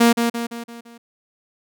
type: tone with echo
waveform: sawtooth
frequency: 234.3 Hz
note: A#3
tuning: 9 cents sharp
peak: -7 dBFS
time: 0-0.13 s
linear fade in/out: 10 ms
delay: 170 ms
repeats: 5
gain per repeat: -6 dB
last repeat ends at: 0.98 s
effects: none